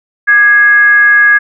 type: tone with frequency modulation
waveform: sine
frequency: 1661.2 Hz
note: G#6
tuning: in tune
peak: -3 dBFS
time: 0.27-1.39 s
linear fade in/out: 20 ms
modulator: 460 Hz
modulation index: 0.36
effects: none